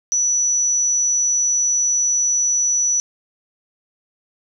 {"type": "tone", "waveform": "sine", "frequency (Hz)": 5920, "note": "F#8", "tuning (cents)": 0, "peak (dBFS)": -15, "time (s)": [0.12, 3], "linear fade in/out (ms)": 0, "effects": []}